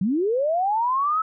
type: linear sweep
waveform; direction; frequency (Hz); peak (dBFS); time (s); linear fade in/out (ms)
sine; up; 170 to 1311; -19; 0.01-1.22; 5
effects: none